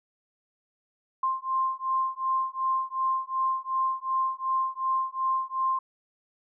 sine beating tone pair, 1051 / 1053.7 Hz, C6 / C6, +7 / +12 cents, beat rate 2.7 Hz, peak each -28 / -28 dBFS, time 1.23-5.79 s, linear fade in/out 5 ms, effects none

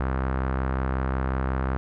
sawtooth tone with low-pass filter, 65.5 Hz, C2, 2 cents sharp, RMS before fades -26 dBFS, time 0-1.77 s, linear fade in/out 0 ms, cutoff 1400 Hz, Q 2.1, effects none

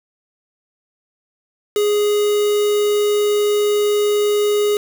triangle tone with quantisation, 415.3 Hz, G#4, in tune, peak -12 dBFS, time 1.76-4.77 s, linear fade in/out 2 ms, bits 4, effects none

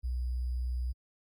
sine tone with sample-and-hold, 61.74 Hz, B1, in tune, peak -30 dBFS, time 0.03-0.93 s, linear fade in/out 20 ms, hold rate 4900 Hz, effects AAC 48 kbps

